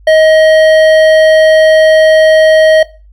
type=tone with hard clipping; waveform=sine; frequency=630 Hz; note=D#5; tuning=21 cents sharp; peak=-5 dBFS; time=0.07-2.83 s; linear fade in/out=5 ms; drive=11 dB; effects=noise-tail reverb RT60 0.3 s tail -18 dB re dry + added 50 Hz sine -36 dBFS peak until 3.12 s